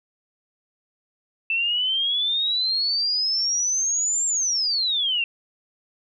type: exponential two-way sweep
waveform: sine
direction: up then down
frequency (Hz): 2653 to 7459 to 2689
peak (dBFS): -20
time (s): 1.5-5.24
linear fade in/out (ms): 2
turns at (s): 4.26
effects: none